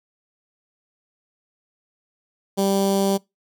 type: tone with notch filter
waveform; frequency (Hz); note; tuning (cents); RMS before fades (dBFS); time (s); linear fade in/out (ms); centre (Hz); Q
15% pulse; 196.1; G3; +1; -20; 2.57-3.18; 20; 1900; 0.7
effects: noise-tail reverb RT60 0.2 s tail -24 dB re dry